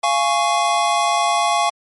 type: chord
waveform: square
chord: Db major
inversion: first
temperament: just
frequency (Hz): 693 / 831.5 / 1108.7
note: F5 / Ab5 / Db6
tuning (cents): -14 / +2 / 0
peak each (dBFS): -20 / -21 / -20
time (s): 0.03-1.7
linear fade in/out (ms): 10
effects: MP3 48 kbps